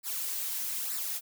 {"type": "noise with flanger", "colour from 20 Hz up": "blue", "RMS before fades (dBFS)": -34, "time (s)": [0.03, 1.21], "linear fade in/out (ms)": 50, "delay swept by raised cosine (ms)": [0.31, 5.01], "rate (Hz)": 1.1, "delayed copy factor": -0.65, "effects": []}